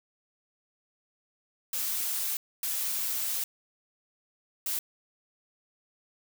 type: noise bursts at uneven times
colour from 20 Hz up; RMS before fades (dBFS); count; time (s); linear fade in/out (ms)
blue; -31; 3; 1.73-2.37 / 2.63-3.44 / 4.66-4.79; 2
effects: none